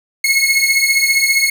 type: beating tone pair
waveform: sawtooth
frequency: 2171 / 2186 Hz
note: C#7 / C#7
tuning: -37 / -25 cents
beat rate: 15 Hz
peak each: -11 dBFS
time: 0.24-1.5 s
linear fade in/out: 5 ms
effects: 7-bit